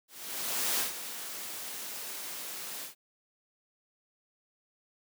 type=noise with ADSR envelope; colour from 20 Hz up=white; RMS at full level=-29 dBFS; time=0.08-2.95 s; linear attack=700 ms; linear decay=140 ms; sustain=-11 dB; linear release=120 ms; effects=high-pass 200 Hz 12 dB/octave